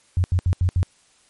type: tone bursts at uneven times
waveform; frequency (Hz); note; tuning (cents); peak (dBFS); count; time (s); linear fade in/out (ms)
sine; 89.6; F2; +45; -15; 5; 0.17-0.24 / 0.32-0.39 / 0.46-0.53 / 0.61-0.69 / 0.76-0.83; 0
effects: white hiss -58 dBFS RMS until 1.29 s + MP3 48 kbps